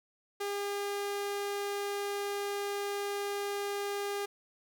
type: tone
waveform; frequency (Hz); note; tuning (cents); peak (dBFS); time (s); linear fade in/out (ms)
sawtooth; 404.1; G#4; -47; -29; 0.4-4.26; 10
effects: none